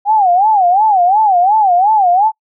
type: tone with vibrato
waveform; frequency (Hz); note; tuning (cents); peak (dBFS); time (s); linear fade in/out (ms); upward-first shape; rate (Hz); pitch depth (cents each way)
sine; 784; G5; 0; -7; 0.05-2.32; 50; sine; 2.8; 200
effects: noise-tail reverb RT60 0.1 s tail -25 dB re dry